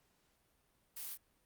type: noise with echo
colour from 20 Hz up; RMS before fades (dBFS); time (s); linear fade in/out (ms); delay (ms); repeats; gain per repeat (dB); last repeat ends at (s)
blue; -45; 0.96-1.15; 10; 26; 1; -7; 1.176
effects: pink hiss -75 dBFS RMS until 1.45 s + Opus 48 kbps